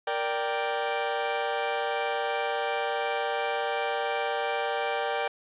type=chord; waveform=sawtooth; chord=G minor; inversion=first; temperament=equal; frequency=466.2 / 587.3 / 784 Hz; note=Bb4 / D5 / G5; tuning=0 / 0 / 0 cents; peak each=-28 / -28 / -26 dBFS; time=0.07-5.28 s; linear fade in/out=5 ms; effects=resampled to 8000 Hz + 9-bit